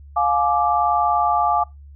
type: chord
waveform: sine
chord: D diminished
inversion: first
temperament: just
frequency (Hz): 704.8 / 845.8 / 1174.7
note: F5 / Ab5 / D6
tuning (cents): +16 / +31 / 0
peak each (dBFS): -20 / -20 / -20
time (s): 0.16-1.64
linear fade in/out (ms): 10
effects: noise-tail reverb RT60 0.2 s tail -23 dB re dry + added 71 Hz sine -39 dBFS peak until 1.95 s